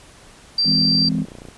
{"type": "tone", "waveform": "sine", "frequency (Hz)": 4699, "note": "D8", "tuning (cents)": 0, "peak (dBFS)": -15, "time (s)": [0.58, 1.09], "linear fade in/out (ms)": 5}
{"type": "chord", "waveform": "sine", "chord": "E augmented", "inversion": "none", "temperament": "just", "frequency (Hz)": [164.81, 206, 257.5], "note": ["E3", "G#3", "B#3"], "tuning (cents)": [0, -14, -28], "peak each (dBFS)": [-22, -23, -23], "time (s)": [0.64, 1.26], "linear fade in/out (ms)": 50}
{"type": "click train", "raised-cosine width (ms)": 2, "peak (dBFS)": -24, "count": 26, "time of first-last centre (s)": [0.65, 1.486], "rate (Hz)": 29.9}
{"effects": ["pink hiss -46 dBFS RMS until 1.57 s", "resampled to 24000 Hz"]}